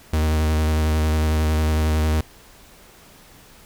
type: tone with vibrato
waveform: 45% pulse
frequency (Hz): 77.78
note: D#2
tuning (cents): 0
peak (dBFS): -17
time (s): 0.13-2.21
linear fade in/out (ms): 5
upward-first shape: square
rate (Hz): 11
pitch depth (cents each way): 18
effects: pink hiss -48 dBFS RMS until 3.65 s